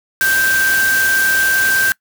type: tone in noise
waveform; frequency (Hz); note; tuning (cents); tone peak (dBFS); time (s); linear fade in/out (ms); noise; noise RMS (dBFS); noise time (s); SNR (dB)
sine; 1568; G6; 0; -12; 0.21-1.92; 0; white; -21; 0.21-1.92; +6
effects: noise-tail reverb RT60 0.1 s tail -23 dB re dry